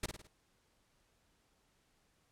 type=noise with echo; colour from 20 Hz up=pink; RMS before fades=-35 dBFS; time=0.03-0.06 s; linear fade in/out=5 ms; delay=53 ms; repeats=4; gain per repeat=-6 dB; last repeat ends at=0.272 s; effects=pink hiss -74 dBFS RMS until 2.31 s + low-pass 11000 Hz 12 dB/octave